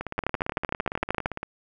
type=two click trains; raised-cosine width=0.5 ms; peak=-16 / -9 dBFS; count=26 / 15; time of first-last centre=0.01-1.43 / 0.19-1.259 s; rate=17.6 / 13.1 Hz; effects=none